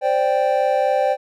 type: chord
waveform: triangle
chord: C suspended second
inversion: none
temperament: equal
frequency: 523.3 / 587.3 / 784 Hz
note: C5 / D5 / G5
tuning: 0 / 0 / 0 cents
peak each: -18 dBFS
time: 0.01-1.17 s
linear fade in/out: 50 ms
effects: none